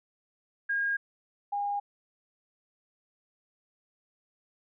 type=tone pair in turn; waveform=sine; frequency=1625 / 812.5 Hz; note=G#6 / G#5; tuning=-38 / -38 cents; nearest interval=octave; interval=1200 cents; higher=first; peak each=-26 / -28 dBFS; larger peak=first; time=0.69-0.97 / 1.52-1.8 s; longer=neither; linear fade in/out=10 ms; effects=none